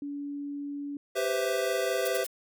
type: tone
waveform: sine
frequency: 285.8 Hz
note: D4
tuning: 47 cents flat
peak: -33 dBFS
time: 0.02-0.97 s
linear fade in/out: 2 ms
type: chord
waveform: square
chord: C major seventh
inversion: second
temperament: equal with one note detuned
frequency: 392 / 498.5 / 523.3 / 659.3 Hz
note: G4 / B4 / C5 / E5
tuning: 0 / +16 / 0 / 0 cents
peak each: -33 dBFS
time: 1.15-2.25 s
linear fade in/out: 20 ms
type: noise bursts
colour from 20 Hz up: blue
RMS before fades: -35 dBFS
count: 3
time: 2.05-2.267 s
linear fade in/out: 5 ms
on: 29 ms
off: 65 ms
effects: none